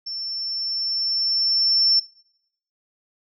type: tone with level ramp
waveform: sine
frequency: 5390 Hz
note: E8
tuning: 38 cents sharp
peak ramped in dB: -28 to -14 dBFS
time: 0.06-2 s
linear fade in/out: 10 ms
effects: noise-tail reverb RT60 0.8 s tail -23 dB re dry